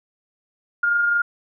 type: tone with amplitude modulation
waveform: sine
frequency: 1414 Hz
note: F6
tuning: 21 cents sharp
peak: -15 dBFS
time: 0.83-1.22 s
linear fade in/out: 5 ms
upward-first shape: sine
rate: 24.7 Hz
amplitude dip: 30%
effects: none